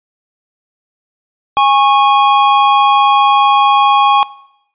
square tone pair together, 822.6 / 1098 Hz, G#5 / C#6, -17 / -17 cents, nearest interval perfect fourth, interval 500 cents, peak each -11 dBFS, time 1.57-4.23 s, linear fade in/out 0 ms, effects noise-tail reverb RT60 0.8 s tail -20 dB re dry + resampled to 8000 Hz

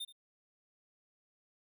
square tone with echo, 3625 Hz, A#7, 49 cents flat, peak -39 dBFS, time 0-0.05 s, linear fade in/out 10 ms, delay 76 ms, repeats 1, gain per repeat -15 dB, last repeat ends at 0.126 s, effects none

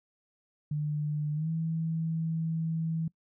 sine tone with pitch glide, 149.7 to 162.31 Hz, D3 to E3, +33 to -27 cents, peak -28 dBFS, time 0.71-3.08 s, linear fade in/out 5 ms, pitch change +140 cents, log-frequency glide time 1.34-1.49 s, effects noise-tail reverb RT60 0.1 s tail -23 dB re dry

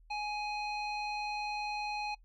square tone with low-pass filter, 835 Hz, G#5, 9 cents sharp, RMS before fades -37 dBFS, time 0.1-2.15 s, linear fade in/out 10 ms, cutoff 3500 Hz, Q 4.7, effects noise-tail reverb RT60 0.1 s tail -21 dB re dry + added 40 Hz sine -57 dBFS peak until 2.24 s

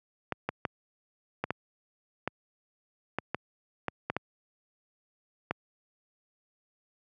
clicks, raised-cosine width 0.5 ms, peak -14 dBFS, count 12, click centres 0.323 / 0.49 / 0.652 / 1.44 / 1.506 / 2.276 / 3.186 / 3.346 / 3.883 / 4.1 / 4.166 / 5.51 s, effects high-pass 100 Hz 12 dB/octave

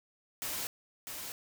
white noise with echo, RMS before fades -37 dBFS, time 0.42-0.67 s, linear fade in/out 0 ms, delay 650 ms, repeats 1, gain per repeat -5 dB, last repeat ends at 1.32 s, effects none

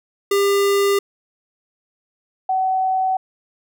square / sine tone pair in turn, 400 / 755.1 Hz, G4 / F#5, +35 / +35 cents, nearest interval major seventh, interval 1100 cents, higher second, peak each -15 / -16 dBFS, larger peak first, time 0.31-0.99 / 2.49-3.17 s, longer neither, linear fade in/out 5 ms, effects none

